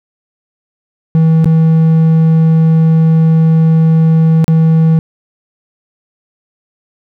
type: tone with dropouts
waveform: triangle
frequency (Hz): 161.2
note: E3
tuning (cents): -38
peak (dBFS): -3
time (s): 1.15-4.99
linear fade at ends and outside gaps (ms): 0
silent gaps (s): 1.444-1.457 / 4.443-4.48
effects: none